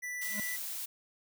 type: tone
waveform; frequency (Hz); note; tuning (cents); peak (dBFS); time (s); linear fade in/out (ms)
square; 1975.5; B6; 0; -37; 0.02-0.57; 20
type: noise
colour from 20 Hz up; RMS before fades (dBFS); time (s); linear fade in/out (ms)
blue; -39; 0.21-0.86; 10
type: tone with exponential growth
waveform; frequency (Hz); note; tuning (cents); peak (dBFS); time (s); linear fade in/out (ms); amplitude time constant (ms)
square; 207.7; G#3; 0; -35; 0.25-0.4; 2; 32
effects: none